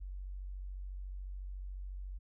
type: tone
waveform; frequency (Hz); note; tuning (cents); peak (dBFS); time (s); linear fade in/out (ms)
sine; 47; F#1; +28; -40; 0-2.19; 20
effects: none